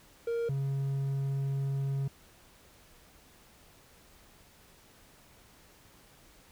triangle tone pair in turn, 466.2 / 137.25 Hz, A#4 / C#3, 0 / -17 cents, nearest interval octave + major sixth, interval 2117 cents, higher first, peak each -27 dBFS, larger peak neither, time 0.27-0.49 / 0.49-2.08 s, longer second, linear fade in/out 5 ms, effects pink hiss -59 dBFS RMS until 6.51 s

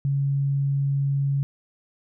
sine tone, 139.2 Hz, C#3, 8 cents sharp, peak -20 dBFS, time 0.05-1.43 s, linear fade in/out 0 ms, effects none

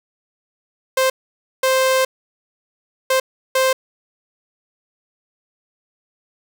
sawtooth tone bursts at uneven times, 523.3 Hz, C5, in tune, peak -10 dBFS, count 4, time 0.97-1.1 / 1.63-2.05 / 3.1-3.2 / 3.55-3.73 s, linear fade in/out 5 ms, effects none

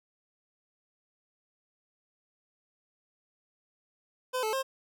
25% pulse tone with pitch steps, 509 / 435.4 / 532 Hz, C5 / A4 / C5, -48 / -18 / +29 cents, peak -25 dBFS, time 4.33-4.63 s, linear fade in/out 20 ms, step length 100 ms, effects none

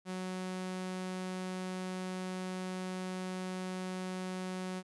sawtooth tone, 185 Hz, F#3, in tune, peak -33 dBFS, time 0.05-4.83 s, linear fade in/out 50 ms, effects resampled to 24000 Hz

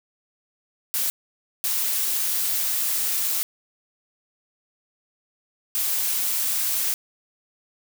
blue noise bursts at uneven times, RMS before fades -24 dBFS, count 3, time 0.94-1.1 / 1.64-3.43 / 5.75-6.94 s, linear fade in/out 0 ms, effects none

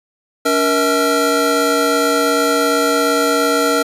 square tone cluster, 285 / 472.1 / 644 / 1359 Hz, C#4 / A#4 / E5 / F6, +48 / +22 / -41 / -48 cents, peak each -20 / -18 / -21 / -19 dBFS, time 0.45-3.83 s, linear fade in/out 10 ms, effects resampled to 32000 Hz

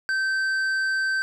sine tone with tanh clipping, 1551 Hz, G6, 19 cents flat, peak -23 dBFS, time 0.09-1.22 s, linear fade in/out 0 ms, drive 8 dB, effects none

